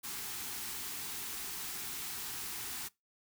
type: band-stop noise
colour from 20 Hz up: white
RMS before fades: -41 dBFS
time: 0.03-2.89 s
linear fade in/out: 20 ms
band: 460 to 710 Hz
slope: 96 dB/octave
effects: noise-tail reverb RT60 0.2 s tail -22 dB re dry